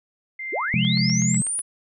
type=tone with tremolo; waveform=sine; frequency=2091 Hz; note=C7; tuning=2 cents flat; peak=-27 dBFS; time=0.39-1.37 s; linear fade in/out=5 ms; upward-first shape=triangle; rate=2 Hz; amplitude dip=60%
type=linear sweep; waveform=sine; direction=up; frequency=261.6 to 10030 Hz; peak=-23 dBFS; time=0.52-1.62 s; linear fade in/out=20 ms
type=chord; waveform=sine; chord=F minor; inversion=second; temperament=just; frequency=130.96 / 174.61 / 209.5 Hz; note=C3 / F3 / Ab3; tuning=+2 / 0 / +15 cents; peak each=-23 dBFS; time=0.74-1.42 s; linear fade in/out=0 ms
type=click train; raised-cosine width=0.3 ms; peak=-24 dBFS; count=7; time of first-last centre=0.85-1.592 s; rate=8.09 Hz
effects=none